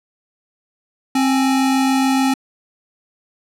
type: tone pair together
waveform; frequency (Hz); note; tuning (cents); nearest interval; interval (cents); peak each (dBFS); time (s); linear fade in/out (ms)
square; 264.7 / 841; C4 / G#5; +20 / +22; octave + minor sixth; 2002; -15 / -23; 1.15-2.34; 5
effects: low-pass 12000 Hz 12 dB/octave